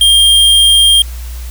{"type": "tone", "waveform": "square", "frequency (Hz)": 3207, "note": "G7", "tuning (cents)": 39, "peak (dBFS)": -5, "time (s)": [0.01, 1.02], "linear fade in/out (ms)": 2, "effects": ["added 60 Hz sine -21 dBFS peak until 1.5 s", "white hiss -35 dBFS RMS until 1.5 s"]}